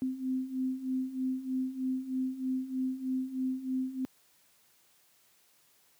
sine beating tone pair, 257.3 / 260.5 Hz, C4 / C4, -29 / -7 cents, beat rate 3.2 Hz, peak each -36 / -32 dBFS, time 0.02-4.05 s, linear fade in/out 0 ms, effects white hiss -66 dBFS RMS until 5.99 s + high-pass 80 Hz 12 dB/octave

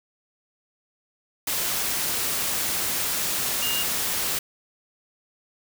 sine tone in noise, 2832 Hz, F7, 23 cents sharp, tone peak -27 dBFS, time 3.62-3.83 s, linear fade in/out 5 ms, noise white, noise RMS -26 dBFS, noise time 1.47-4.39 s, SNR -4 dB, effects none

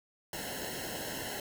pink noise with comb filter, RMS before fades -39 dBFS, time 0.33-1.4 s, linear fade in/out 2 ms, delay 0.84 ms, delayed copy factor -0.95, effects none

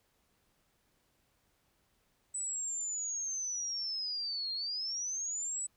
sine linear two-way sweep, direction down then up, 8000 to 4186 to 8000 Hz, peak -34 dBFS, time 2.34-5.67 s, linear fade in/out 10 ms, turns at 4.53 s, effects pink hiss -74 dBFS RMS until 5.76 s

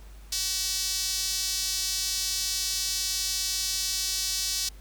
sawtooth tone with high-pass filter, 379.6 Hz, F#4, 44 cents sharp, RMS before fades -29 dBFS, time 0.32-4.69 s, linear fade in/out 5 ms, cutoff 4900 Hz, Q 2.1, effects added 50 Hz sine -44 dBFS peak until 4.8 s + pink hiss -56 dBFS RMS until 4.8 s

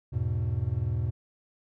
triangle chord, E major, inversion none, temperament equal, 82.41 / 103.83 / 123.47 Hz, E2 / G#2 / B2, 0 / 0 / 0 cents, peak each -30 / -28 / -28 dBFS, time 0.12-1.11 s, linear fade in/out 20 ms, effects none

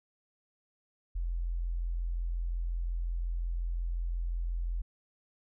sine tone, 42.8 Hz, F1, 34 cents flat, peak -30 dBFS, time 1.15-4.82 s, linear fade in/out 10 ms, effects none

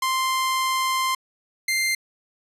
sawtooth tone pair in turn, 1046.5 / 2093 Hz, C6 / C7, 0 / 0 cents, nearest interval octave, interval 1200 cents, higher second, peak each -17 dBFS, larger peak neither, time 0.02-1.15 / 1.68-1.95 s, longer first, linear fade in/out 5 ms, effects resampled to 32000 Hz

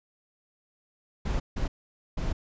brown noise bursts at uneven times, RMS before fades -28 dBFS, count 3, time 1.25-1.4 / 1.56-1.68 / 2.17-2.33 s, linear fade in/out 10 ms, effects resampled to 16000 Hz

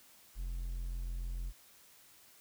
triangle tone, 43.38 Hz, F1, 11 cents flat, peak -34 dBFS, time 0.35-1.53 s, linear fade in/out 50 ms, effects white hiss -61 dBFS RMS until 2.4 s

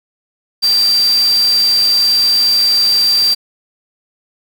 sine tone in noise, 4699 Hz, D8, in tune, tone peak -9 dBFS, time 0.62-3.35 s, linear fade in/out 20 ms, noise white, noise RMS -25 dBFS, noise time 0.62-3.35 s, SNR +13 dB, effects none

